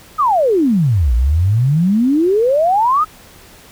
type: exponential two-way sweep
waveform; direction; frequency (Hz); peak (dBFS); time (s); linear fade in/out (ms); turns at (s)
sine; down then up; 1300 to 56.2 to 1300; -10; 0.18-3.05; 20; 1.14
effects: pink hiss -42 dBFS RMS until 3.71 s